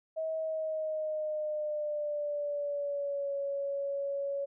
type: tone with pitch glide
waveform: sine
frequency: 639 to 559.5 Hz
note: D#5 to C#5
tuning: +46 to +16 cents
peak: -31 dBFS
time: 0.16-4.46 s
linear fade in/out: 20 ms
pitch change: -230 cents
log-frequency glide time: 0.37-3.33 s
effects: none